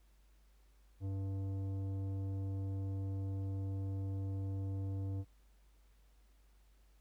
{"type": "tone with tanh clipping", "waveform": "triangle", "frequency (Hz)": 97.1, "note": "G2", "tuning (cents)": -16, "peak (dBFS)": -38, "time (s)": [1, 5.25], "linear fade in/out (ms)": 50, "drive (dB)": 16, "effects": ["added 50 Hz sine -63 dBFS peak until 7 s", "pink hiss -75 dBFS RMS until 7 s"]}